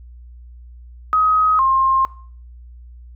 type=tone pair in turn; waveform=sine; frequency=1263 / 1062.1 Hz; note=D#6 / C6; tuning=+26 / +26 cents; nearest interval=minor third; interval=300 cents; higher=first; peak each=-12 / -12 dBFS; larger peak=neither; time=1.13-1.59 / 1.59-2.05 s; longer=neither; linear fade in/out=0 ms; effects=noise-tail reverb RT60 0.5 s tail -21 dB re dry + added 60 Hz sine -37 dBFS peak until 3.15 s